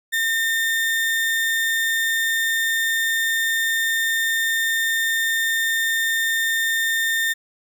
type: tone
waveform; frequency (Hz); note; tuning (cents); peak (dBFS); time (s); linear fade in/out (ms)
35% pulse; 1815; A#6; -47; -17; 0.12-7.34; 20
effects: none